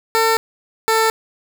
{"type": "tone pair in turn", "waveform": "15% pulse", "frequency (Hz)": [450, 445.3], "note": ["A4", "A4"], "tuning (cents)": [39, 21], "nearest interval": "unison", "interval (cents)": 18, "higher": "first", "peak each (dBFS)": -7, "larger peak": "neither", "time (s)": [[0.15, 0.37], [0.88, 1.1]], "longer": "neither", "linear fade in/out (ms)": 0, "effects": []}